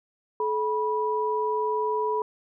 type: tone pair together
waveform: sine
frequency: 430 / 976.8 Hz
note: A4 / B5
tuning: -40 / -19 cents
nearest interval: octave + major second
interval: 1421 cents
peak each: -26 dBFS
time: 0.4-2.22 s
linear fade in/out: 2 ms
effects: none